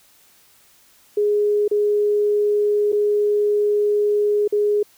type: tone with dropouts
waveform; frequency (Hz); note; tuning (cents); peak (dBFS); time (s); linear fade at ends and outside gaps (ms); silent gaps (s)
sine; 415.3; G#4; 0; -15; 1.17-4.83; 5; 1.68-1.712 / 2.921-2.927 / 4.478-4.524
effects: white hiss -54 dBFS RMS until 4.97 s

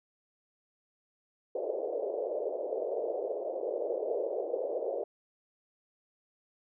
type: band-pass noise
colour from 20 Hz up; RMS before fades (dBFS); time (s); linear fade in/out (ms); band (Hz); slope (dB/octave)
white; -34; 1.55-5.04; 5; 400 to 600; 48
effects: none

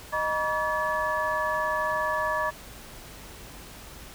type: tone cluster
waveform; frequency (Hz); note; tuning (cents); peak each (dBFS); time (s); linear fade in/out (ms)
sine; 619 / 960 / 1143 / 1718; D#5 / B5 / D6 / A6; -9 / -49 / -47 / -42; -30; 0.12-2.51; 20
effects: added 50 Hz sine -50 dBFS peak until 4.14 s + pink hiss -45 dBFS RMS until 4.14 s

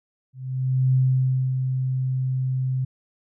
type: tone with ADSR envelope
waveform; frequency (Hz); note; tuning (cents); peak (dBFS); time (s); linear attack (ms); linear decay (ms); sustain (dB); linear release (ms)
sine; 130; C3; -11; -15; 0.33-2.85; 610; 590; -6; 8
effects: none

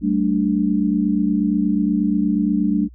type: chord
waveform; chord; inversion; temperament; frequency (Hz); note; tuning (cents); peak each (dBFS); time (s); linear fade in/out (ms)
sine; G suspended second; none; equal with one note detuned; 191.63 / 220 / 293.7; G3 / A3 / D4; -39 / 0 / 0; -20; 0.01-2.89; 50
effects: added 60 Hz sine -40 dBFS peak until 2.94 s

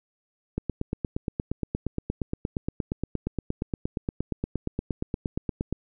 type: click train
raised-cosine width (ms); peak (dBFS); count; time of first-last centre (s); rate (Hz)
3; -14; 45; 0.58-5.726; 8.55
effects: none

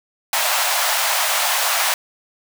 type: high-pass noise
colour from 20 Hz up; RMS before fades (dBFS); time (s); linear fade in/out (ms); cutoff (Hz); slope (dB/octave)
pink; -19; 0.33-1.94; 2; 630; 48
effects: none

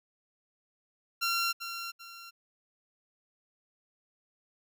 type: tone with echo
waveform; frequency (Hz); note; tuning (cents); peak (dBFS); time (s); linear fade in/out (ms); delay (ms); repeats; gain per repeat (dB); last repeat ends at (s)
15% pulse; 1371; F6; -32; -21; 1.21-1.53; 20; 390; 2; -9; 2.31
effects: none

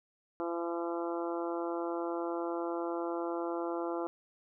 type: harmonic tone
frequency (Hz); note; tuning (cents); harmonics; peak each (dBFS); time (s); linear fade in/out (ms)
170; F3; -46; 2 / 3 / 4 / 5 / 6 / 7 / 8; -35 / -39 / -41 / -43 / -45 / -46 / -47; 0.4-4.07; 0
effects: none

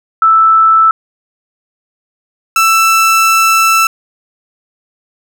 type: tone pair in turn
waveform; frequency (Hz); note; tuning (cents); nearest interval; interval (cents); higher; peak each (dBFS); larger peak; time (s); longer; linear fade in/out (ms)
sine / 30% pulse; 1318.5 / 1326; E6 / E6; 0 / +10; unison; 10; second; -4; neither; 0.22-0.91 / 2.56-3.87; second; 2
effects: none

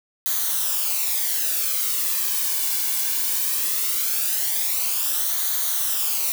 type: noise with flanger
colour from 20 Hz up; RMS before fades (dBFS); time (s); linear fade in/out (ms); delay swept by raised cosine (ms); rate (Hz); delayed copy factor
blue; -23; 0.26-6.32; 0; 0.38 to 1.58; 0.19; -0.6
effects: none

